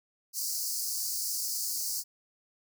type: high-pass noise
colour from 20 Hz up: pink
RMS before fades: -33 dBFS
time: 0.33-2.04 s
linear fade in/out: 50 ms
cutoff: 4500 Hz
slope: 96 dB/octave
effects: none